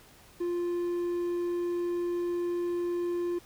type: tone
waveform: triangle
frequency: 349.2 Hz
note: F4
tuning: in tune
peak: -26 dBFS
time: 0.4-3.39 s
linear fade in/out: 10 ms
effects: pink hiss -56 dBFS RMS until 3.45 s